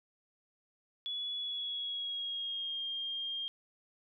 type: tone with pitch glide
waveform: sine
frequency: 3399 to 3214 Hz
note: G#7 to G7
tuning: +39 to +43 cents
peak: -35 dBFS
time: 1.06-3.48 s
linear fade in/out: 0 ms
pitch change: -96 cents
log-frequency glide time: 1.36-2.84 s
effects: none